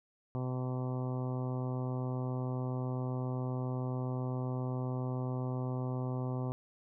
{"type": "harmonic tone", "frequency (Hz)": 127.4, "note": "C3", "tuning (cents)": -46, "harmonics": [1, 2, 3, 4, 5, 6, 7, 8, 9], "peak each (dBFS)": [-34, -40, -44, -46, -48, -50, -51, -52, -53], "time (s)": [0.35, 6.52], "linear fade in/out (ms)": 0, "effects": []}